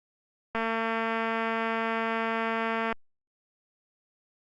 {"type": "click train", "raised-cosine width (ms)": 0.5, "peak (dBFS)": -15, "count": 538, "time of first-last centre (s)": [0.55, 2.926], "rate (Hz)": 226, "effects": ["Opus 48 kbps"]}